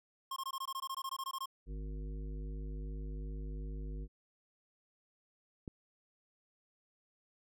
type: tone bursts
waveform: square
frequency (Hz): 1071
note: C6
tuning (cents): +40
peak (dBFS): -38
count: 16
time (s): 0.31-1.458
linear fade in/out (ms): 5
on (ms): 53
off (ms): 20
type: harmonic tone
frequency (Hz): 51.3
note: G#1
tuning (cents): -21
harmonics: 1 / 3 / 5 / 7 / 9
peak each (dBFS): -39 / -49 / -53 / -56 / -58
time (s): 1.66-4.08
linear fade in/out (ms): 50
type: click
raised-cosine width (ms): 3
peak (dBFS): -30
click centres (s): 5.678
effects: none